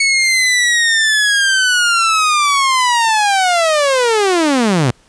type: linear sweep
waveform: sawtooth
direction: down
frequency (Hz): 2217 to 112.7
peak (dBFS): -7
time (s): 0-4.91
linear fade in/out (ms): 5
effects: pink hiss -51 dBFS RMS until 5.08 s + resampled to 22050 Hz